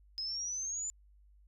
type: exponential sweep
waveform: sine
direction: up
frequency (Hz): 5060 to 7140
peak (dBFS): -35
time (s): 0.18-0.9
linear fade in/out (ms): 0
effects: added 50 Hz sine -59 dBFS peak until 1.47 s